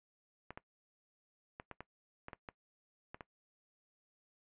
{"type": "clicks", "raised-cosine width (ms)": 0.5, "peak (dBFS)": -30, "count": 10, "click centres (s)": [0.506, 0.575, 1.599, 1.713, 1.806, 2.284, 2.332, 2.488, 3.145, 3.208], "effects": ["noise-tail reverb RT60 0.1 s tail -19 dB re dry", "resampled to 8000 Hz"]}